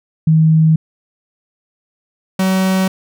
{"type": "tone pair in turn", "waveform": ["sine", "45% pulse"], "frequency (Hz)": [158.8, 188.85], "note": ["D#3", "F#3"], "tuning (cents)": [36, 36], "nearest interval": "minor third", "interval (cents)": 300, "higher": "second", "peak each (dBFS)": [-7, -12], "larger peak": "first", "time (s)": [[0.27, 0.76], [2.39, 2.88]], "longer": "neither", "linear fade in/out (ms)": 5, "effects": []}